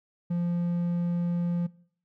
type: tone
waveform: triangle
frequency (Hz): 173.4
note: F3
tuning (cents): -12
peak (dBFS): -23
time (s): 0.3-1.67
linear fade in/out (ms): 10
effects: noise-tail reverb RT60 0.6 s tail -22 dB re dry